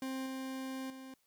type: tone with level steps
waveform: 40% pulse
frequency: 263.5 Hz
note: C4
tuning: 12 cents sharp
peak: -36 / -38 / -46 dBFS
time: 0.02-1.14 s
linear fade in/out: 2 ms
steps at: 0.26 / 0.9 s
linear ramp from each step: 2 ms
effects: white hiss -75 dBFS RMS until 1.26 s